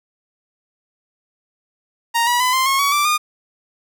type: tone with pitch steps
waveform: sawtooth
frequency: 932.3 / 968.5 / 1006.2 / 1045.3 / 1085.9 / 1128.1 / 1171.9 / 1217.5 Hz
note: A#5 / B5 / B5 / C6 / C#6 / C#6 / D6 / D#6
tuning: 0 / -34 / +32 / -2 / -36 / +30 / -4 / -38 cents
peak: -11 dBFS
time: 2.14-3.18 s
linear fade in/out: 20 ms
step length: 130 ms
effects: none